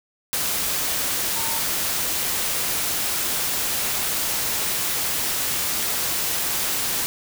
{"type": "tone in noise", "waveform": "sine", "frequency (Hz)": 910, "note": "A#5", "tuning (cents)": -42, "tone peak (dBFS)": -32, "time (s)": [1.36, 1.58], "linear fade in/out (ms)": 0, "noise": "white", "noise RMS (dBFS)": -24, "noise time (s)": [0.33, 7.06], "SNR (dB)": -11, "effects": []}